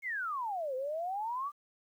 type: exponential two-way sweep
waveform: sine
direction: down then up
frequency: 2217 to 504 to 1202 Hz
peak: -33 dBFS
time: 0.02-1.52 s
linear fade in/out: 50 ms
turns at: 0.75 s
effects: 11-bit